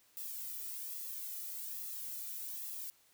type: noise with flanger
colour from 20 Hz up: violet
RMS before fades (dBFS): -43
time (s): 0.17-2.9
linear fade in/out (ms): 0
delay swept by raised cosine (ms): 1.3 to 1.87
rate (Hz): 1.2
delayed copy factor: -0.75
effects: white hiss -68 dBFS RMS until 3.13 s